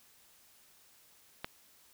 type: click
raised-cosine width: 0.3 ms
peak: -20 dBFS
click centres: 1.445 s
effects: white hiss -63 dBFS RMS until 1.93 s